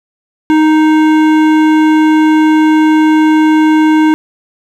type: tone with hard clipping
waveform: sine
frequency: 311.1 Hz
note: D#4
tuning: in tune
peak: -7 dBFS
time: 0.5-4.14 s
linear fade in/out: 0 ms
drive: 14 dB
effects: none